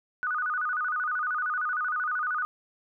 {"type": "tone with vibrato", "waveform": "sine", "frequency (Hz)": 1349, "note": "E6", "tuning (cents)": 40, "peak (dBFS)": -26, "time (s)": [0.23, 2.45], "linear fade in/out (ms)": 0, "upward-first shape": "square", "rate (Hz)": 13, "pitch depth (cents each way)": 160, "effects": []}